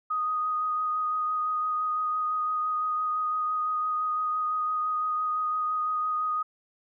sine tone with vibrato, 1244.5 Hz, D#6, in tune, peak -25 dBFS, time 0.1-6.43 s, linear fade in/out 10 ms, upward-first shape sine, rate 5.9 Hz, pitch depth 13 cents each way, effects none

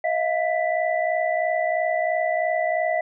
sine tone cluster, 638 / 701 / 1981 Hz, D#5 / F5 / B6, +43 / +6 / +5 cents, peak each -23 / -24 / -28 dBFS, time 0.04-3.01 s, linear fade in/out 5 ms, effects none

